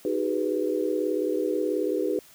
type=chord; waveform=sine; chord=G# minor seventh; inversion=second; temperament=equal with one note detuned; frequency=311.1 / 376.9 / 415.3 / 493.9 Hz; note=D#4 / F#4 / G#4 / B4; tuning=0 / +32 / 0 / 0 cents; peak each=-29 dBFS; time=0.05-2.19 s; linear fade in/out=2 ms; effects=white hiss -53 dBFS RMS until 2.34 s